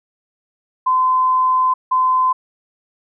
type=tone bursts at uneven times; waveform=sine; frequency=1026 Hz; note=C6; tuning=34 cents flat; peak=-12 dBFS; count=2; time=0.86-1.74 / 1.91-2.33 s; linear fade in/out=10 ms; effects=none